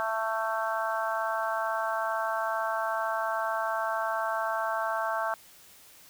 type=harmonic tone; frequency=222.2 Hz; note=A3; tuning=17 cents sharp; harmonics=3 / 4 / 5 / 6 / 7; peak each=-32 / -33 / -34 / -35 / -35 dBFS; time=0-5.34 s; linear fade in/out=0 ms; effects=white hiss -54 dBFS RMS until 6.09 s